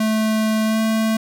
square tone with pitch glide, 218.1 to 220.9 Hz, A3 to A3, -15 to +7 cents, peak -17 dBFS, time 0-1.17 s, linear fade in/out 5 ms, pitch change +22 cents, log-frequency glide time 0.64-0.8 s, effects none

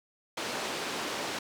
pink band-pass noise, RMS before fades -35 dBFS, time 0.37-1.39 s, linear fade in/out 5 ms, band 300 to 6300 Hz, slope 12 dB/octave, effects none

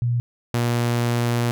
sine / sawtooth tone pair in turn, 120 / 119.33 Hz, B2 / A#2, -49 / +41 cents, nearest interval unison, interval 10 cents, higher first, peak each -18 / -15 dBFS, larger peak second, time 0.02-0.2 / 0.54-1.51 s, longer second, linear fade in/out 0 ms, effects none

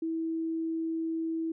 sine tone, 325.6 Hz, E4, 21 cents flat, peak -29 dBFS, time 0.02-1.52 s, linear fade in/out 5 ms, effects none

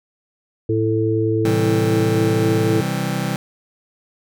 harmonic tone, 110.3 Hz, A2, 5 cents sharp, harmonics 1 / 3 / 4, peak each -20 / -20 / -20 dBFS, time 0.69-2.81 s, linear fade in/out 5 ms
sawtooth chord, C major, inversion none, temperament just, 130.81 / 163.52 / 196.22 Hz, C3 / E3 / G3, 0 / -14 / +2 cents, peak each -20 dBFS, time 1.45-3.36 s, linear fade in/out 0 ms
effects none

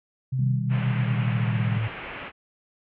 sine linear sweep, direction down, 130.81 to 110 Hz, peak -23 dBFS, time 0.32-1.88 s, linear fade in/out 10 ms
sine chord, C minor, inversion none, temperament equal, 130.81 / 155.56 / 196 Hz, C3 / Eb3 / G3, 0 / 0 / 0 cents, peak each -30 dBFS, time 0.39-1.78 s, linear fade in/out 5 ms
white low-pass noise, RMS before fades -37 dBFS, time 0.69-2.32 s, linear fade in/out 50 ms, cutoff 2800 Hz, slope 48 dB/octave
effects none

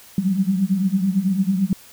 sine tone cluster, 177.5 / 190.5 / 199.5 Hz, F3 / G3 / G3, +28 / -49 / +31 cents, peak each -25 / -19 / -22 dBFS, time 0.18-1.73 s, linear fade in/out 2 ms, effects white hiss -46 dBFS RMS until 1.92 s

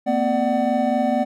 triangle tone cluster, 230.8 / 255.1 / 592 / 750 Hz, A#3 / C4 / D5 / F#5, -17 / -44 / +14 / +23 cents, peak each -21 dBFS, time 0.06-1.25 s, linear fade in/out 20 ms, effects none

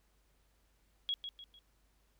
sine tone with echo, 3317 Hz, G#7, 3 cents flat, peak -32 dBFS, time 1.09-1.14 s, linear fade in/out 0 ms, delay 150 ms, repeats 3, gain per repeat -8 dB, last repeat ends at 1.59 s, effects added 50 Hz sine -70 dBFS peak until 2.19 s + pink hiss -75 dBFS RMS until 2.19 s

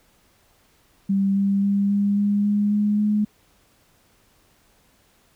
sine tone with pitch steps, 196 / 197.93 / 199.89 / 201.9 / 203.9 / 205.9 / 207.9 / 209.9 Hz, G3 / G3 / G3 / G#3 / G#3 / G#3 / G#3 / G#3, 0 / +17 / +34 / -49 / -32 / -15 / +2 / +19 cents, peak -17 dBFS, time 1.09-3.25 s, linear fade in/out 10 ms, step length 270 ms, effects pink hiss -60 dBFS RMS until 5.35 s

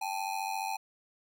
square ring-modulated tone, 830.6 Hz, G#5, in tune, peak -30 dBFS, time 0.01-0.77 s, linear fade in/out 10 ms, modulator 47.2 Hz, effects none

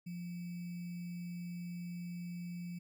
sine tone with sample-and-hold, 174.9 Hz, F3, 3 cents sharp, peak -40 dBFS, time 0.06-2.79 s, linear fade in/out 10 ms, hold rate 2450 Hz, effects none

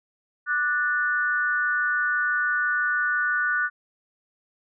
sine tone with amplitude modulation, 1474 Hz, F#6, 7 cents flat, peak -17 dBFS, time 0.46-3.7 s, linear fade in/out 50 ms, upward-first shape sine, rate 294 Hz, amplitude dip 85%, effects none

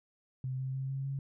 sine tone with pitch steps, 130 / 131.74 / 133.5 / 135.29 / 137.1 Hz, C3 / C3 / C3 / C#3 / C#3, -11 / +12 / +35 / -42 / -19 cents, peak -33 dBFS, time 0.44-1.19 s, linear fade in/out 2 ms, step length 150 ms, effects none

